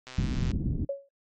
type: click train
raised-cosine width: 0.2 ms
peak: -25 dBFS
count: 58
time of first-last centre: 0.07-0.515 s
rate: 128 Hz
type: low-pass noise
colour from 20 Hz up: pink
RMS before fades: -28 dBFS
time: 0.18-0.85 s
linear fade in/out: 5 ms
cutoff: 280 Hz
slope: 24 dB/octave
type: tone with exponential decay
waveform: sine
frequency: 556 Hz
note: C#5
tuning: 5 cents sharp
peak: -24 dBFS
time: 0.89-1.09 s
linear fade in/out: 5 ms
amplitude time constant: 42 ms
effects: noise-tail reverb RT60 0.1 s tail -22 dB re dry + MP3 48 kbps